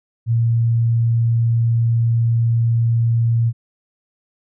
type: tone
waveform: sine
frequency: 116 Hz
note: A#2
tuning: 8 cents flat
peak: -13 dBFS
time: 0.26-3.53 s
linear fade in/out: 50 ms
effects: none